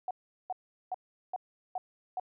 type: tone bursts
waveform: sine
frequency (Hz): 740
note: F#5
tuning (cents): 0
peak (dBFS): -31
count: 6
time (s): 0.08-2.198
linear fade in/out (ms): 2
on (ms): 28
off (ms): 390
effects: none